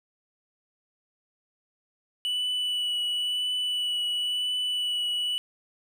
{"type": "tone with vibrato", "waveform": "triangle", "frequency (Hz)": 2960, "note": "F#7", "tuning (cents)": 0, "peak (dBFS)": -24, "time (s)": [2.25, 5.38], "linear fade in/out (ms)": 0, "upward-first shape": "triangle", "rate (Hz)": 0.97, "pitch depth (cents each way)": 16, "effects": []}